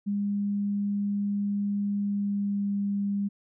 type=tone with pitch glide; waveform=sine; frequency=202.7 to 201 Hz; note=G#3 to G3; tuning=-42 to +44 cents; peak=-25 dBFS; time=0.06-3.29 s; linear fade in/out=20 ms; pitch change=-14 cents; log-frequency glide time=1.96-2.77 s; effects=none